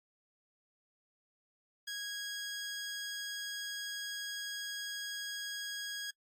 15% pulse tone, 1648 Hz, G#6, 14 cents flat, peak -32 dBFS, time 1.87-6.11 s, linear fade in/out 10 ms, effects noise-tail reverb RT60 0.1 s tail -26 dB re dry + AAC 48 kbps

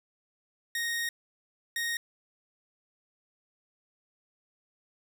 sawtooth tone bursts at uneven times, 1864 Hz, A#6, 1 cent flat, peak -26 dBFS, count 2, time 0.75-1.09 / 1.76-1.97 s, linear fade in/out 2 ms, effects none

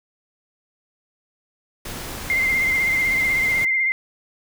pink noise, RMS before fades -32 dBFS, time 1.85-3.65 s, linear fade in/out 5 ms
sine tone with vibrato, 2093 Hz, C7, in tune, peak -17 dBFS, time 2.3-3.92 s, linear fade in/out 0 ms, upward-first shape sine, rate 16 Hz, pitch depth 34 cents each way
effects none

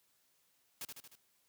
white noise with echo, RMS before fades -43 dBFS, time 0.81-0.85 s, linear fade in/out 2 ms, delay 76 ms, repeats 4, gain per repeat -4 dB, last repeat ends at 1.154 s, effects white hiss -74 dBFS RMS until 1.48 s + high-pass 60 Hz 12 dB/octave

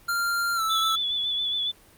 square tone with pitch glide, 1390 to 1315.8 Hz, F6 to E6, -9 to -4 cents, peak -24 dBFS, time 0.08-0.96 s, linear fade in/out 10 ms, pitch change -95 cents, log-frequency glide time 0.55-0.62 s
sine tone with vibrato, 3450 Hz, A7, 35 cents flat, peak -24 dBFS, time 0.69-1.72 s, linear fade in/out 20 ms, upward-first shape triangle, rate 7.2 Hz, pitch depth 43 cents each way
effects pink hiss -54 dBFS RMS until 1.97 s + Opus 32 kbps

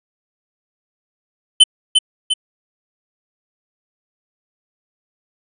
square tone with echo, 3049 Hz, G7, 49 cents flat, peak -4 dBFS, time 1.6-1.64 s, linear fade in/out 10 ms, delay 350 ms, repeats 2, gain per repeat -5 dB, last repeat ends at 2.34 s, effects resampled to 24000 Hz

